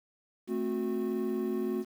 triangle chord, F# diminished, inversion first, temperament equal with one note detuned, 220 / 261.6 / 364.7 Hz, A3 / C4 / F#4, 0 / 0 / -25 cents, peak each -32 / -34 / -30 dBFS, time 0.47-1.85 s, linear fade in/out 50 ms, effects 9-bit

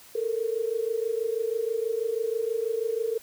sine tone pair together, 439.9 / 466.1 Hz, A4 / A#4, 0 / 0 cents, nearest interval minor second, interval 100 cents, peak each -28 dBFS, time 0.15-3.18 s, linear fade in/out 5 ms, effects white hiss -51 dBFS RMS until 3.22 s

